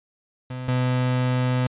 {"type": "tone pair in turn", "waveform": "35% pulse", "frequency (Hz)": [127.2, 126.32], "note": ["C3", "B2"], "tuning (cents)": [-48, 39], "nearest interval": "unison", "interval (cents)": 13, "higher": "first", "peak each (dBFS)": [-28, -18], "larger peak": "second", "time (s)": [[0.5, 0.68], [0.68, 1.67]], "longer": "second", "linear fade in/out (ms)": 5, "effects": ["resampled to 8000 Hz"]}